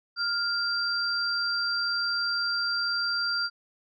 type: tone pair together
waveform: sine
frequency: 1403 / 4719 Hz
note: F6 / D8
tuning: +8 / +7 cents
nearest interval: octave + major sixth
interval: 2099 cents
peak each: -28 dBFS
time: 0.16-3.5 s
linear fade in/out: 50 ms
effects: none